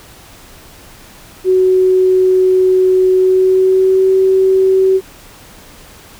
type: tone with pitch glide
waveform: sine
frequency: 372.3 to 380.1 Hz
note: F#4 to F#4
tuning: +11 to +47 cents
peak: -7 dBFS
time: 1.44-5.01 s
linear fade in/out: 50 ms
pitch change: +36 cents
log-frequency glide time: 3.14-4.13 s
effects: pink hiss -39 dBFS RMS until 6.19 s